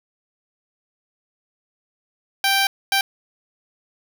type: tone bursts at uneven times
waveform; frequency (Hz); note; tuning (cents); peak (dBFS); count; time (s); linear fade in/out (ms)
10% pulse; 784; G5; 0; -8; 2; 2.44-2.67 / 2.92-3.01; 2
effects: none